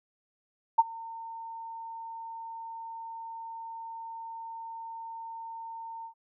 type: tone with ADSR envelope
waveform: sine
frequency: 910 Hz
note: A#5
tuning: 42 cents flat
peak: -14 dBFS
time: 0.78-6.14 s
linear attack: 12 ms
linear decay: 32 ms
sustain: -24 dB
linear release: 93 ms
effects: none